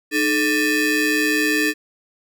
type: ring-modulated tone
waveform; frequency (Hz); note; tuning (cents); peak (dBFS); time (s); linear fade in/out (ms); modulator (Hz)
30% pulse; 735; F#5; -12; -11; 0.11-1.74; 50; 1040
effects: none